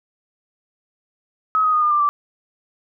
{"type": "tone with pitch steps", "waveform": "sine", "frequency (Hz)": [1276, 1253.4, 1231.1, 1209.3, 1187.8, 1166.7], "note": ["D#6", "D#6", "D#6", "D#6", "D6", "D6"], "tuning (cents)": [43, 12, -19, -50, 19, -12], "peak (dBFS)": -14, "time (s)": [1.55, 2.09], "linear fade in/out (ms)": 0, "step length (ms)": 90, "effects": []}